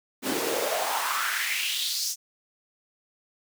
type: noise with high-pass filter sweep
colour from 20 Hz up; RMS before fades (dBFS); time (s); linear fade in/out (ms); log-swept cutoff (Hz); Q
pink; -28; 0.22-2.16; 50; 260 to 6200; 3.7
effects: none